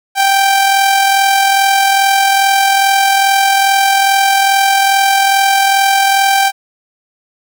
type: tone with amplitude modulation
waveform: sawtooth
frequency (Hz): 784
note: G5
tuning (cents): 0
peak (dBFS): -3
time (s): 0.15-6.52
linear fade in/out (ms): 50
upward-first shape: sine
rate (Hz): 42.4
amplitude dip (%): 35
effects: none